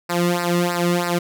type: tone with flanger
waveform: sawtooth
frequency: 174.61 Hz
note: F3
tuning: in tune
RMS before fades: -20 dBFS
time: 0.09-1.19 s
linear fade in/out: 10 ms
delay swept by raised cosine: 0.3 to 1.3 ms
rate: 3.1 Hz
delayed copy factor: -1
effects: none